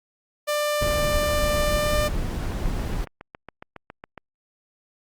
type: tone with pitch glide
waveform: sawtooth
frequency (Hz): 594 to 597.8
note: D5 to D5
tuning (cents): +20 to +31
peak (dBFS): -18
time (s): 0.47-2.09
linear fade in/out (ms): 20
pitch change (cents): +11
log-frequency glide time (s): 1.61-1.98
type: noise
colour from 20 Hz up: brown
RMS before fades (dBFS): -26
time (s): 0.81-3.05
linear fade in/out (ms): 10
type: click train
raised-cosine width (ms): 0.5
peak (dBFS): -23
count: 13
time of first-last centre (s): 2.52-4.177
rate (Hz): 7.24
effects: Opus 48 kbps